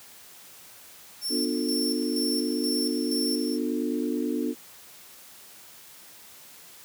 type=tone with tremolo; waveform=sawtooth; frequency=5410 Hz; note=E8; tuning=44 cents sharp; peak=-25 dBFS; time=1.21-3.59 s; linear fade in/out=50 ms; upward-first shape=square; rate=2.1 Hz; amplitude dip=60%
type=chord; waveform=sine; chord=B half-diminished seventh; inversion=none; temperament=just; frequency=246.9 / 296.3 / 355.6 / 444.5 Hz; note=B3 / D4 / F4 / A4; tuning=0 / +15 / +31 / +18 cents; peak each=-29 / -29 / -33 / -34 dBFS; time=1.29-4.55 s; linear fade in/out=50 ms
effects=white hiss -49 dBFS RMS until 6.84 s + high-pass 80 Hz 12 dB/octave